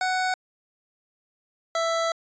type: tone pair in turn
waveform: 25% pulse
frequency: 743 / 661.9 Hz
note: F#5 / E5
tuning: +7 / +7 cents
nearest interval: major second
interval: 200 cents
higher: first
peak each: -19 / -19 dBFS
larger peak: neither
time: 0.01-0.34 / 1.75-2.12 s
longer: second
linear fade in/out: 2 ms
effects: resampled to 16000 Hz